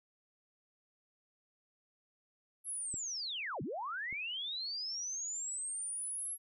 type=linear two-way sweep; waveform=sine; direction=down then up; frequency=11320 to 110 to 11320 Hz; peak=-37 dBFS; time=2.64-6.38 s; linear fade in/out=50 ms; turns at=3.62 s
type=clicks; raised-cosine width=3 ms; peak=-33 / -39 dBFS; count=2; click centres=2.941 / 4.127 s
effects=none